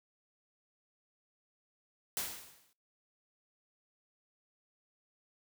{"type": "noise with exponential decay", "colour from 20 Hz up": "white", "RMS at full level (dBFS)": -34, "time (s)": [2.17, 2.73], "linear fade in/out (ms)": 0, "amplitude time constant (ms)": 120, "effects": ["noise-tail reverb RT60 0.3 s tail -22 dB re dry"]}